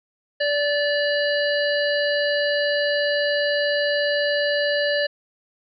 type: harmonic tone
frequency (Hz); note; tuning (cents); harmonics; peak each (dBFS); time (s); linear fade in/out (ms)
581; D5; -19; 1 / 3 / 5 / 7 / 8; -21 / -24 / -30 / -31 / -32; 0.4-5.07; 10
effects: none